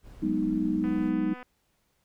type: noise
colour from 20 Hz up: brown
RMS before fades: -46 dBFS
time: 0.02-1.13 s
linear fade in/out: 50 ms
type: chord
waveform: sine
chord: G# minor seventh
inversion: third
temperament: equal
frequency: 185 / 207.7 / 246.9 / 311.1 Hz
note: F#3 / G#3 / B3 / D#4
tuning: 0 / 0 / 0 / 0 cents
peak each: -32 / -31 / -31 / -27 dBFS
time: 0.22-1.34 s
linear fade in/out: 10 ms
type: click train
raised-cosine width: 0.5 ms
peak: -30 dBFS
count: 148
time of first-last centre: 0.84-1.428 s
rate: 250 Hz
effects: pink hiss -72 dBFS RMS until 2.04 s